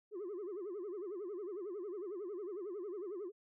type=tone with vibrato; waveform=sine; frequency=384.3 Hz; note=G4; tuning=34 cents flat; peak=-38 dBFS; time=0.11-3.32 s; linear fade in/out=50 ms; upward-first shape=sine; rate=11 Hz; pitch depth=200 cents each way; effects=tanh soft clip ceiling -39 dBFS

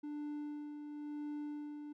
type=tone with tremolo; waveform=triangle; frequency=295.6 Hz; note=D4; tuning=11 cents sharp; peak=-37 dBFS; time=0.03-1.93 s; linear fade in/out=10 ms; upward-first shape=sine; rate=0.96 Hz; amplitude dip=45%; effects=none

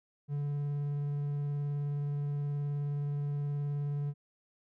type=tone with vibrato; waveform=triangle; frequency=144.3 Hz; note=D3; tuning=30 cents flat; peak=-29 dBFS; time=0.28-4.14 s; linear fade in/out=50 ms; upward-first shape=square; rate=19 Hz; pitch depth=9 cents each way; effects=none

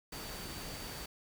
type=tone in noise; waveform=sine; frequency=4590 Hz; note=D8; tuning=40 cents flat; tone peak=-51 dBFS; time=0.12-1.06 s; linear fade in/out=5 ms; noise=pink; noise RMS=-44 dBFS; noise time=0.12-1.06 s; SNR=-10 dB; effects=none

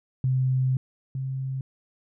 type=tone pair in turn; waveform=sine; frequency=129.9 / 132.78 Hz; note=C3 / C3; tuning=-12 / +26 cents; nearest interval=unison; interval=38 cents; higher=second; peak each=-20 / -27 dBFS; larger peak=first; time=0.24-0.77 / 1.15-1.61 s; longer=first; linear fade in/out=2 ms; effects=none

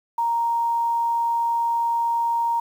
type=tone; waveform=sine; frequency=932.3 Hz; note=A#5; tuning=in tune; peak=-19 dBFS; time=0.18-2.6 s; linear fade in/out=5 ms; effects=8-bit

